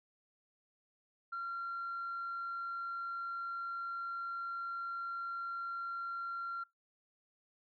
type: tone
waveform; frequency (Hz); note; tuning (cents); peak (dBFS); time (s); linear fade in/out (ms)
sine; 1375; F6; -27; -36; 1.32-6.64; 10
effects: noise-tail reverb RT60 0.2 s tail -24 dB re dry + tanh soft clip ceiling -34 dBFS